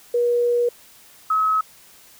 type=tone pair in turn; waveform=sine; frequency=480.4 / 1282.5 Hz; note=B4 / E6; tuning=-48 / -48 cents; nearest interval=octave + perfect fourth; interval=1700 cents; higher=second; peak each=-16 dBFS; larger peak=neither; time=0.14-0.69 / 1.3-1.61 s; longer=first; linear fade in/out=5 ms; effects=white hiss -49 dBFS RMS until 2.19 s